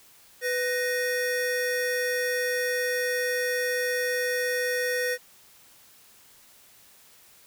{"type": "tone pair together", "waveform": "square", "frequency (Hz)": [497.3, 1864.7], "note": ["B4", "A#6"], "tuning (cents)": [12, 0], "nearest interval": "octave + major seventh", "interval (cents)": 2288, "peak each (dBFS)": [-28, -29], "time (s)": [0.41, 5.18], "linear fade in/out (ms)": 50, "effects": ["white hiss -55 dBFS RMS until 7.46 s"]}